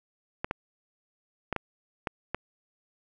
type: clicks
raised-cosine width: 0.5 ms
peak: -14 dBFS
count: 6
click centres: 0.445 / 0.511 / 1.527 / 1.563 / 2.072 / 2.346 s
effects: none